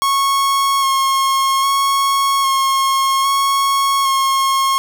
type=tone with vibrato; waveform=45% pulse; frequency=1090 Hz; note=C#6; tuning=29 cents flat; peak=-13 dBFS; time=0.02-4.78 s; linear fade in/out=0 ms; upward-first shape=square; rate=0.62 Hz; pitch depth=15 cents each way; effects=none